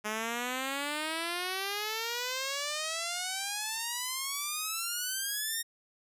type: exponential sweep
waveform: 5% pulse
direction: up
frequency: 210 to 1861 Hz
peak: -21 dBFS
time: 0.04-5.63 s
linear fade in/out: 20 ms
effects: resampled to 32000 Hz